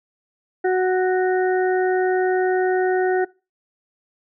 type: harmonic tone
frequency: 370 Hz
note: F#4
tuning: in tune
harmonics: 1 / 2 / 4 / 5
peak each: -17 / -23 / -29 / -31 dBFS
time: 0.64-3.25 s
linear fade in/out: 10 ms
effects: noise-tail reverb RT60 0.3 s tail -23 dB re dry